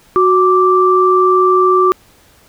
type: tone pair together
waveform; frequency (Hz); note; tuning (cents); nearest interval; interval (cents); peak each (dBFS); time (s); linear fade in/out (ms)
sine; 369.2 / 1172; F#4 / D6; -4 / -4; octave + minor sixth; 2000; -10; 0.16-1.92; 0
effects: pink hiss -48 dBFS RMS until 2.48 s